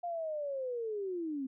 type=linear sweep; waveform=sine; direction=down; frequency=707 to 256.7 Hz; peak=-34 dBFS; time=0.03-1.47 s; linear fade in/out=10 ms; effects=none